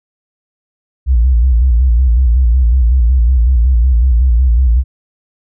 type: tone with vibrato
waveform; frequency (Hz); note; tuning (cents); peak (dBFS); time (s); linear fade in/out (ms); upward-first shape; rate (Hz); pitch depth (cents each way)
sine; 61; B1; -21; -5; 1.06-4.84; 50; square; 5.4; 110
effects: tanh soft clip ceiling -3 dBFS